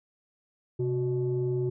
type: tone pair together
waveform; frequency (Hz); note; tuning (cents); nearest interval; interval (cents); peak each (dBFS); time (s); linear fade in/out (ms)
sine; 130 / 367.7; C3 / F#4; -11 / -11; octave + tritone; 1800; -27; 0.79-1.7; 10
effects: tanh soft clip ceiling -20 dBFS